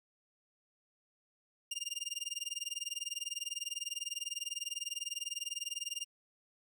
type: tone with tremolo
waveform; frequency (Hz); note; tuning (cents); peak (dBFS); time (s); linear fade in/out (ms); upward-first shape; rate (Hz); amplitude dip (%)
20% pulse; 2812; F7; +11; -30; 1.71-6.05; 5; sine; 20; 100
effects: none